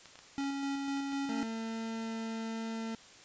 clicks, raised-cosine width 0.2 ms, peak -33 dBFS, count 7, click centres 0.057 / 0.156 / 0.19 / 0.406 / 0.439 / 0.973 / 1.121 s
square tone with tremolo, 277.2 Hz, C#4, in tune, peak -33 dBFS, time 0.38-1.43 s, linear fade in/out 0 ms, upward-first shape square, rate 4 Hz, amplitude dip 25%
40% pulse tone, 225.1 Hz, A3, 40 cents sharp, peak -35 dBFS, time 1.29-2.95 s, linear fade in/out 2 ms
effects white hiss -55 dBFS RMS until 3.24 s + resampled to 16000 Hz

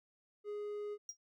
triangle tone, 415.3 Hz, G#4, in tune, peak -37 dBFS, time 0.44-0.98 s, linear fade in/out 50 ms
triangle tone with exponential decay, 5700 Hz, F8, 34 cents sharp, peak -37 dBFS, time 1.09-1.17 s, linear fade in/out 2 ms, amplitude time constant 16 ms
effects none

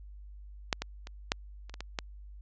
clicks, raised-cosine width 0.2 ms, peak -9 / -16 / -26 / -9 / -30 / -25 / -21 / -14 dBFS, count 8, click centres 0.728 / 0.82 / 1.071 / 1.319 / 1.696 / 1.741 / 1.806 / 1.988 s, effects added 50 Hz sine -45 dBFS peak until 2.41 s + resampled to 16000 Hz

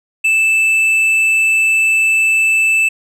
sine tone with tanh clipping, 2637 Hz, E7, in tune, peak -11 dBFS, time 0.24-2.89 s, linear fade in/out 10 ms, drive 6 dB, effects none

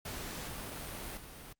pink noise with level steps, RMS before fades -42 / -49 dBFS, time 0.05-1.53 s, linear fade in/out 5 ms, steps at 1.17 s, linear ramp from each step 2 ms, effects Opus 48 kbps

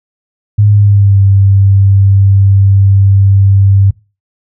sine tone with pitch glide, 103.83 to 98.23 Hz, G#2 to G2, 0 to +4 cents, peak -3 dBFS, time 0.58-3.91 s, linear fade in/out 10 ms, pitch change -96 cents, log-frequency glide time 0.68-1.21 s, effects noise-tail reverb RT60 0.3 s tail -22 dB re dry

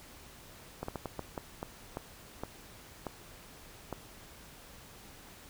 slowing click train, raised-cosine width 1 ms, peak -22 dBFS, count 11, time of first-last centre 0.83-3.927 s, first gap 54 ms, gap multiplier 1.36, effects pink hiss -53 dBFS RMS until 5.49 s

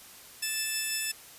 10% pulse tone pair together, 1756.6 / 2632 Hz, A6 / E7, -3 / -3 cents, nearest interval perfect fifth, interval 700 cents, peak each -26 / -22 dBFS, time 0.42-1.12 s, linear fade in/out 10 ms, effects white hiss -50 dBFS RMS until 1.38 s + resampled to 32000 Hz

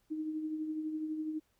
sine tone with tremolo, 311.1 Hz, D#4, in tune, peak -32 dBFS, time 0.1-1.4 s, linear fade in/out 20 ms, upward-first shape triangle, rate 12 Hz, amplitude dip 50%, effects pink hiss -75 dBFS RMS until 1.59 s

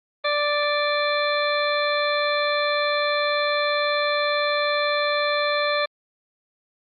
harmonic tone, 587.3 Hz, D5, in tune, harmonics 1 / 2 / 3 / 4 / 6 / 7, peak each -23 / -26 / -28 / -29 / -31 / -31 dBFS, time 0.24-5.86 s, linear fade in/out 10 ms, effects Opus 24 kbps

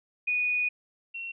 sine tone pair in turn, 2470 / 2726 Hz, D#7 / F7, -13 / -43 cents, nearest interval major second, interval 170 cents, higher second, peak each -24 / -34 dBFS, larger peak first, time 0.27-0.69 / 1.14-1.32 s, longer first, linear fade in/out 10 ms, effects none

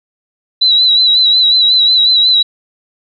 sine tone with vibrato, 3951 Hz, B7, in tune, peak -6 dBFS, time 0.61-2.43 s, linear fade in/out 10 ms, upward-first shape sine, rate 5.5 Hz, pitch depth 51 cents each way, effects none

